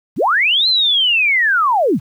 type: linear two-way sweep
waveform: sine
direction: up then down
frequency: 91.3 to 4166 to 91.3 Hz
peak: -11 dBFS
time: 0.16-2 s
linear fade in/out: 50 ms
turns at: 0.68 s
effects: 8-bit